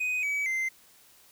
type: tone with pitch steps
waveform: triangle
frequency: 2500 / 2279 / 2078 Hz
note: D#7 / C#7 / C7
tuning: +8 / +47 / -12 cents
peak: -25 dBFS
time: 0-0.69 s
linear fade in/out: 10 ms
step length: 230 ms
effects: white hiss -58 dBFS RMS until 1.31 s

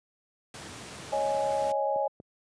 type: noise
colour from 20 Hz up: pink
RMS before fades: -42 dBFS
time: 0.54-1.72 s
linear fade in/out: 2 ms
type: chord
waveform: sine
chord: C# suspended second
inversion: none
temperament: just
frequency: 554.4 / 623.7 / 831.5 Hz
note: C#5 / D#5 / G#5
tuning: 0 / +4 / +2 cents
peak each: -29 / -31 / -29 dBFS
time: 1.12-2.08 s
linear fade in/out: 10 ms
type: clicks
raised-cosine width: 2 ms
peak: -32 dBFS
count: 3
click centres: 1.623 / 1.961 / 2.201 s
effects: high-pass 100 Hz 12 dB/octave + resampled to 22050 Hz

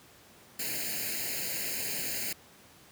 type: noise with comb filter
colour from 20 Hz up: white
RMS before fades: -34 dBFS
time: 0.59-2.33 s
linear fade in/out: 5 ms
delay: 0.43 ms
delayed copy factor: +1
effects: pink hiss -56 dBFS RMS until 2.91 s + high-pass 100 Hz 12 dB/octave

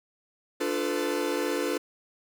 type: chord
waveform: 45% pulse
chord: B half-diminished seventh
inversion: first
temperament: equal with one note detuned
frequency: 293.7 / 349.2 / 440 / 503.4 Hz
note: D4 / F4 / A4 / B4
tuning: 0 / 0 / 0 / +33 cents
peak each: -32 dBFS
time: 0.6-1.78 s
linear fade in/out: 10 ms
effects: none

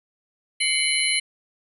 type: tone cluster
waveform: sine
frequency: 2112 / 2256 / 2987 / 4123 / 9980 Hz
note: C7 / C#7 / F#7 / C8 / D#9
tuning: +16 / +30 / +16 / -26 / +4 cents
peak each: -26 dBFS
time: 0.6-1.2 s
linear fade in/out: 10 ms
effects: none

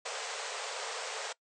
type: band-pass noise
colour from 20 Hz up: pink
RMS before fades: -39 dBFS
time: 0.05-1.33 s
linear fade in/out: 10 ms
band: 430 to 8500 Hz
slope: 96 dB/octave
effects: noise-tail reverb RT60 0.1 s tail -22 dB re dry

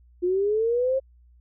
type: linear sweep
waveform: sine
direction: up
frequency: 349.2 to 540 Hz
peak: -20 dBFS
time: 0.22-1 s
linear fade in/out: 20 ms
effects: added 60 Hz sine -52 dBFS peak until 1.4 s

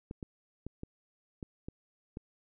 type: clicks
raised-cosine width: 3 ms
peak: -27 dBFS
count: 7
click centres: 0.111 / 0.228 / 0.666 / 0.834 / 1.428 / 1.685 / 2.171 s
effects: none

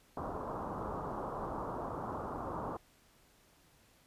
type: low-pass noise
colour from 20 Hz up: white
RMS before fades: -40 dBFS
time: 0.17-2.77 s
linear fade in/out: 2 ms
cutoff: 1200 Hz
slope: 48 dB/octave
effects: pink hiss -66 dBFS RMS until 4.06 s + resampled to 32000 Hz

